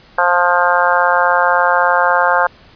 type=harmonic tone; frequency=176.5 Hz; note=F3; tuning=19 cents sharp; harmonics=3 / 4 / 5 / 6 / 7 / 8 / 9; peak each=-18 / -18 / -16 / -18 / -20 / -18 / -18 dBFS; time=0.18-2.47 s; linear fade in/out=5 ms; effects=pink hiss -45 dBFS RMS until 2.75 s + resampled to 11025 Hz